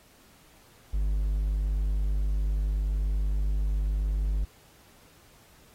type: tone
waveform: triangle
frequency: 50.4 Hz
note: G1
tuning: 49 cents sharp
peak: -22 dBFS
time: 0.93-4.45 s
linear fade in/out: 10 ms
effects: pink hiss -58 dBFS RMS until 5.74 s + AAC 48 kbps